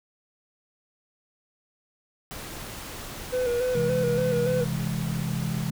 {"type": "noise", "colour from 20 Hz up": "pink", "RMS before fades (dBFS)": -38, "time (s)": [2.31, 5.7], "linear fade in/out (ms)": 0}
{"type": "tone with vibrato", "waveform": "triangle", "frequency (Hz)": 492.5, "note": "B4", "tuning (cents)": -5, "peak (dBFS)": -21, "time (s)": [3.32, 4.65], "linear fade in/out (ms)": 20, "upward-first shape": "square", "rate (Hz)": 3.5, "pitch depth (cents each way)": 42}
{"type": "chord", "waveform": "sine", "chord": "C augmented", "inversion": "none", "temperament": "equal", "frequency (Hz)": [130.81, 164.81, 207.7], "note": ["C3", "E3", "G#3"], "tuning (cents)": [0, 0, 0], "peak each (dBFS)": [-30, -29, -33], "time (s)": [3.75, 5.71], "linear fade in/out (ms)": 5}
{"effects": []}